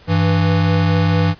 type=tone pair together; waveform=square; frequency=98 / 164.82 Hz; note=G2 / E3; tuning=0 / 0 cents; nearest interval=major sixth; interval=900 cents; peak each=-16 dBFS; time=0.07-1.35 s; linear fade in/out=50 ms; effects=pink hiss -46 dBFS RMS until 1.39 s + resampled to 11025 Hz